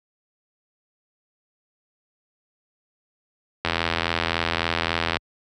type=click train; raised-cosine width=0.3 ms; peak=-5 dBFS; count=128; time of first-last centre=3.65-5.169 s; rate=83.6 Hz; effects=high-pass 60 Hz 12 dB/octave